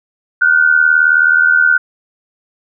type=tone pair together; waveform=sine; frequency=1434 / 1513 Hz; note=F6 / F#6; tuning=+45 / +38 cents; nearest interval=minor second; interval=93 cents; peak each=-10 dBFS; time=0.41-1.78 s; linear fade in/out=10 ms; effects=none